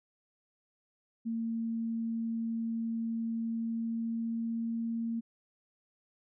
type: tone with pitch glide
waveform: sine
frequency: 227.9 to 229.6 Hz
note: A#3 to A#3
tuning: -39 to -26 cents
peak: -31 dBFS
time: 1.25-5.21 s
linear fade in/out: 20 ms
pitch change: +13 cents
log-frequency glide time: 3.39-4.9 s
effects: none